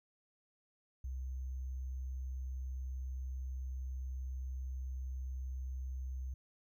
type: tone with sample-and-hold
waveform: sine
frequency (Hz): 64.8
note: C2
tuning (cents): -16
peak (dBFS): -38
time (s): 1.04-6.34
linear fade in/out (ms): 5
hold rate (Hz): 6300
effects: none